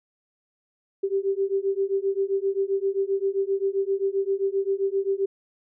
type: beating tone pair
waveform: sine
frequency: 387.7 / 395.3 Hz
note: G4 / G4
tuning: -19 / +15 cents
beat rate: 7.6 Hz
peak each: -25 dBFS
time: 1.03-5.26 s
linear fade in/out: 10 ms
effects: none